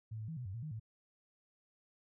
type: tone with pitch steps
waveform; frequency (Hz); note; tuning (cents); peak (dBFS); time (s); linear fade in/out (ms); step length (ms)
sine; 110.2 / 108.7 / 161.8 / 124.6 / 94.9 / 116.3 / 154.1 / 110.1; A2 / A2 / E3 / B2 / F#2 / A#2 / D#3 / A2; +3 / -21 / -32 / +16 / +44 / -4 / -16 / +2; -40; 0.11-0.798; 10; 86
effects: none